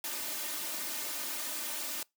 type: noise with comb filter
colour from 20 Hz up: white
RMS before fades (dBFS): -37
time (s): 0.04-2.03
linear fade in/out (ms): 2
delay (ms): 3.3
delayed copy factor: +0.8
effects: noise-tail reverb RT60 0.2 s tail -25 dB re dry + high-pass 200 Hz 12 dB/octave